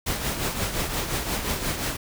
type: noise with tremolo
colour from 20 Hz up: pink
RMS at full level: -25 dBFS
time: 0.06-1.97 s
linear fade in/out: 10 ms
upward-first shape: triangle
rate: 5.7 Hz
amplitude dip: 60%
effects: none